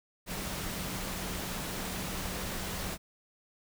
sine tone in noise, 185 Hz, F#3, in tune, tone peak -43 dBFS, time 0.26-2.98 s, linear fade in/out 50 ms, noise pink, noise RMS -37 dBFS, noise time 0.26-2.98 s, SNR -9 dB, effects none

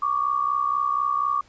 sine tone pair together, 1122.9 / 1187 Hz, C#6 / D6, +22 / +18 cents, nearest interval minor second, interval 96 cents, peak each -23 / -24 dBFS, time 0.02-1.41 s, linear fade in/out 5 ms, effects pink hiss -56 dBFS RMS until 1.48 s + resampled to 16000 Hz

